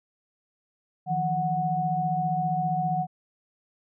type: tone cluster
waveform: sine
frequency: 157.3 / 172.3 / 738 Hz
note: D#3 / F3 / F#5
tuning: +19 / -23 / -5 cents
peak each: -30 / -32 / -25 dBFS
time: 1.06-3.07 s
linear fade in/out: 50 ms
effects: none